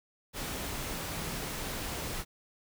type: tone in noise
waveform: sine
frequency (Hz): 164.81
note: E3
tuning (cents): 0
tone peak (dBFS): -45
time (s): 0.92-1.41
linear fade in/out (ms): 50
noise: pink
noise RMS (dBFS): -37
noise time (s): 0.33-2.25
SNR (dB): -11
effects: none